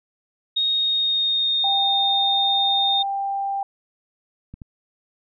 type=tone with pitch glide; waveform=sine; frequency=3729 to 3659 Hz; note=A#7 to A#7; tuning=0 to -33 cents; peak=-18 dBFS; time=0.56-3.03 s; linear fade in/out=10 ms; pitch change=-33 cents; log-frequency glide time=0.71-1.96 s
type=tone; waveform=sine; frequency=791 Hz; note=G5; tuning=15 cents sharp; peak=-22 dBFS; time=1.64-3.63 s; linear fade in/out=2 ms
type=clicks; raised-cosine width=5 ms; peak=-25 dBFS; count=2; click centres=4.54 / 4.618 s
effects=none